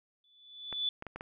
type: tone with exponential growth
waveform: sine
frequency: 3472 Hz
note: A7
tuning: 24 cents flat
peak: -27 dBFS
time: 0.24-0.89 s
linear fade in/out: 2 ms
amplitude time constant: 140 ms
type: clicks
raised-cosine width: 0.5 ms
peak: -26 dBFS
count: 5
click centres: 0.727 / 1.024 / 1.067 / 1.16 / 1.209 s
effects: none